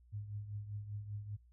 sine tone with tremolo, 103.7 Hz, G#2, 2 cents flat, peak -38 dBFS, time 0.12-1.37 s, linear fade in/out 20 ms, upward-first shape triangle, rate 5.1 Hz, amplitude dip 70%, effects noise-tail reverb RT60 0.2 s tail -23 dB re dry + added 60 Hz sine -61 dBFS peak until 1.52 s

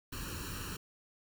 pink noise with comb filter, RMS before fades -41 dBFS, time 0.12-0.77 s, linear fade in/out 10 ms, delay 0.71 ms, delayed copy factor +0.85, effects none

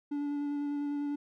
triangle tone with vibrato, 288.7 Hz, D4, 30 cents flat, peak -29 dBFS, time 0.11-1.16 s, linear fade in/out 10 ms, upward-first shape square, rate 10 Hz, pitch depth 9 cents each way, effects none

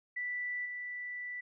sine tone with level steps, 1972 Hz, B6, 3 cents flat, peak -34 / -38 dBFS, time 0.16-1.41 s, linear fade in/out 10 ms, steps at 0.65 s, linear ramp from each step 10 ms, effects none

